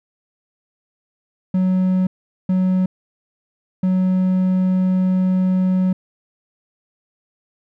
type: tone bursts at uneven times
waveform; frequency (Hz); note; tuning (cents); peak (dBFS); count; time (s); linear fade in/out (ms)
triangle; 185.5; F#3; +5; -12; 3; 1.54-2.07 / 2.49-2.86 / 3.83-5.93; 5
effects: none